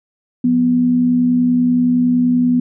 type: tone pair together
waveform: sine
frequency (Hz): 176.28 / 246.9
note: F3 / B3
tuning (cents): +16 / 0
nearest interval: tritone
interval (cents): 584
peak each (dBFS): -22 / -11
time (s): 0.44-2.6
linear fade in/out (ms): 5
effects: none